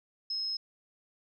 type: tone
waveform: sine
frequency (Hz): 5160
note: E8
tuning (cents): -38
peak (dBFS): -31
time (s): 0.3-0.57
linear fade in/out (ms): 5
effects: none